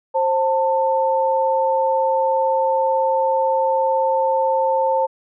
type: tone pair together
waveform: sine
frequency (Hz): 529.8 / 891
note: C5 / A5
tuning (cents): +22 / +22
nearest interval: major sixth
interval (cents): 900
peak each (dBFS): -18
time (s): 0.14-5.07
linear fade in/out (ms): 20
effects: none